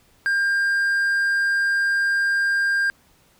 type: tone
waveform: triangle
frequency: 1600 Hz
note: G6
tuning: 35 cents sharp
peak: -16 dBFS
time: 0.26-2.9 s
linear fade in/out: 0 ms
effects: pink hiss -58 dBFS RMS until 3.39 s